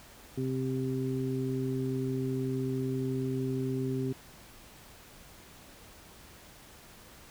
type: harmonic tone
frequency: 130.81 Hz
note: C3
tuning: in tune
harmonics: 1 / 2 / 3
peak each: -33 / -33 / -35 dBFS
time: 0.37-4.13 s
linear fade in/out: 10 ms
effects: pink hiss -53 dBFS RMS until 7.3 s